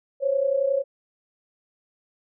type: tone pair together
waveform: sine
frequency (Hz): 523.3 / 554.4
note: C5 / C#5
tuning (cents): 0 / 0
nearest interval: minor second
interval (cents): 100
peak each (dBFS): -25 / -21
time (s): 0.2-0.84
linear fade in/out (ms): 50
effects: none